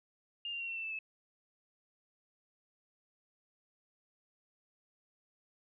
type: tone with pitch steps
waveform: sine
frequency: 2814 / 2778 / 2743 / 2709 / 2675 / 2641 / 2607 Hz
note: F7 / F7 / F7 / E7 / E7 / E7 / E7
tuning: +12 / -10 / -32 / +47 / +25 / +3 / -20 cents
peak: -37 dBFS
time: 0.45-0.989 s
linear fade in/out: 2 ms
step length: 77 ms
effects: none